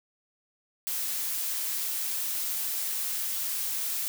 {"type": "noise", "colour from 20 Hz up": "blue", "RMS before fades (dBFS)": -31, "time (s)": [0.87, 4.08], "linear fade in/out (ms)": 0, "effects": []}